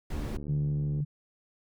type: noise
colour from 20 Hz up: brown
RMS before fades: -34 dBFS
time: 0.1-0.37 s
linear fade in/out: 5 ms
type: click train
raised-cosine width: 3 ms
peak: -28 dBFS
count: 64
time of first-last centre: 0.14-1.003 s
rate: 73 Hz
type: tone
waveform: sine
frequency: 146.83 Hz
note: D3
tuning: in tune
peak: -26 dBFS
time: 0.48-1.05 s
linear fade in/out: 20 ms
effects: none